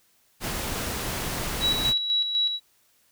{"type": "noise", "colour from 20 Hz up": "pink", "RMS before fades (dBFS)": -30, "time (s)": [0.4, 1.94], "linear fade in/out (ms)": 50}
{"type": "tone with tremolo", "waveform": "sine", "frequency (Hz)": 3900, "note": "B7", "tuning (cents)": -23, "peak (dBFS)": -20, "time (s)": [1.6, 2.6], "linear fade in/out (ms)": 50, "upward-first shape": "square", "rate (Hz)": 4, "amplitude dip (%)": 50}
{"effects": ["white hiss -64 dBFS RMS until 3.11 s"]}